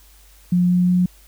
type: tone with pitch steps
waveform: sine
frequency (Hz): 178 / 179.03 / 180.07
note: F3 / F3 / F#3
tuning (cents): +33 / +43 / -47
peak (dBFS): -13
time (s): 0.52-1.06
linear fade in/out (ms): 5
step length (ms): 180
effects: added 50 Hz sine -48 dBFS peak until 1.27 s + white hiss -52 dBFS RMS until 1.27 s